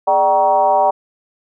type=tone with frequency modulation; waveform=sine; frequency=769 Hz; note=G5; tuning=33 cents flat; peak=-10 dBFS; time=0.07-0.91 s; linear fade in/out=10 ms; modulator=175 Hz; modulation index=1.2; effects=none

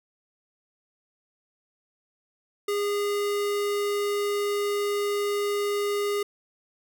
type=tone; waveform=square; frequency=408.8 Hz; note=G#4; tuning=27 cents flat; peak=-25 dBFS; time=2.68-6.23 s; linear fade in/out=5 ms; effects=none

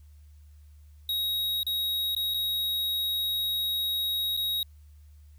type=tone with dropouts; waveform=square; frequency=3795 Hz; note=A#7; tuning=30 cents sharp; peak=-27 dBFS; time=1.09-4.63 s; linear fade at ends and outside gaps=2 ms; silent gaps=1.632-1.666 / 2.15-2.164 / 2.339-2.343 / 4.367-4.373 s; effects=added 74 Hz sine -49 dBFS peak until 5.38 s + white hiss -70 dBFS RMS until 5.38 s

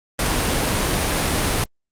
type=noise; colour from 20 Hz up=pink; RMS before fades=-20 dBFS; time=0.19-1.64 s; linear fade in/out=2 ms; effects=low-pass 12000 Hz 12 dB/octave + Opus 32 kbps

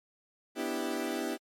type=chord; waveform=30% pulse; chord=E minor seventh; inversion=second; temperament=equal; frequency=246.9 / 293.7 / 329.6 / 392 Hz; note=B3 / D4 / E4 / G4; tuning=0 / 0 / 0 / 0 cents; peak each=-35 / -35 / -34 / -35 dBFS; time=0.55-1.38 s; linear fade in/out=50 ms; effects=MP3 64 kbps

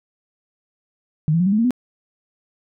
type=tone with pitch steps; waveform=sine; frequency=153.7 / 166.65 / 180.68 / 195.9 / 212.4 / 230.3 / 249.7 Hz; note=D#3 / E3 / F#3 / G3 / G#3 / A#3 / B3; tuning=-21 / +19 / -41 / -1 / +39 / -21 / +19 cents; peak=-14 dBFS; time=1.28-1.707 s; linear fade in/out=0 ms; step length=61 ms; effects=none

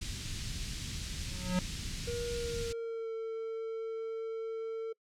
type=band-stop noise; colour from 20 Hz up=pink; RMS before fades=-38 dBFS; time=0.01-2.73 s; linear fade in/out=10 ms; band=170 to 3100 Hz; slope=12 dB/octave
type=tone with exponential growth; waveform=square; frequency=182 Hz; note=F#3; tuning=28 cents flat; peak=-26 dBFS; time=1.2-1.59 s; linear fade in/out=0 ms; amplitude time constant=83 ms
type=tone with pitch glide; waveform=triangle; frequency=475.9 to 449.2 Hz; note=A#4 to A4; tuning=+36 to +36 cents; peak=-33 dBFS; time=2.07-4.93 s; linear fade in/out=10 ms; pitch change=-100 cents; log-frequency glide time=2.32-3.13 s
effects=noise-tail reverb RT60 0.1 s tail -26 dB re dry + low-pass 7000 Hz 12 dB/octave

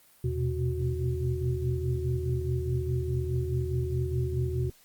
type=tone cluster; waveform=sine; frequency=80.3 / 122.9 / 127.7 / 368.9 Hz; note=E2 / B2 / C3 / F#4; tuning=-45 / -8 / -42 / -5 cents; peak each=-31 / -31 / -32 / -34 dBFS; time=0.24-4.7 s; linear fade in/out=5 ms; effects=white hiss -59 dBFS RMS until 4.84 s + Opus 32 kbps

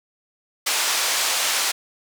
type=band-pass noise; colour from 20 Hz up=white; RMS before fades=-22 dBFS; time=0.66-1.72 s; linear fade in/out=10 ms; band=620 to 7500 Hz; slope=12 dB/octave; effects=none

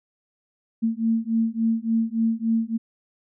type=beating tone pair; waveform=sine; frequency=224.5 / 228 Hz; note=A3 / A#3; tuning=+35 / -38 cents; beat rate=3.5 Hz; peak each=-23 dBFS; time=0.82-2.78 s; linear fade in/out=20 ms; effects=none

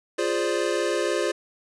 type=chord; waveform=square; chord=D half-diminished seventh; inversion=first; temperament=equal; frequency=349.2 / 415.3 / 523.3 / 587.3 Hz; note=F4 / Ab4 / C5 / D5; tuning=0 / 0 / 0 / 0 cents; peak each=-28 / -29 / -29 / -30 dBFS; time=0.18-1.32 s; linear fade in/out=10 ms; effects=resampled to 22050 Hz + 9-bit

